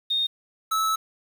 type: tone pair in turn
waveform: sine / square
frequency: 3689 / 1304.3 Hz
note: A#7 / E6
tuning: -19 / -19 cents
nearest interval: octave + tritone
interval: 1800 cents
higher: first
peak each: -21 / -22 dBFS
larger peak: first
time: 0.1-0.27 / 0.71-0.96 s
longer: second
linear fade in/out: 10 ms
effects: 8-bit